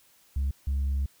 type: tone pair in turn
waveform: sine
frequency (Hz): 68.7 / 68.7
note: C#2 / C#2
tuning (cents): -15 / -15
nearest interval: unison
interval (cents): 0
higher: neither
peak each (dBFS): -22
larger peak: neither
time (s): 0.36-0.51 / 0.67-1.06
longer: second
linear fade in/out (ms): 5
effects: tanh soft clip ceiling -23 dBFS + white hiss -61 dBFS RMS until 1.2 s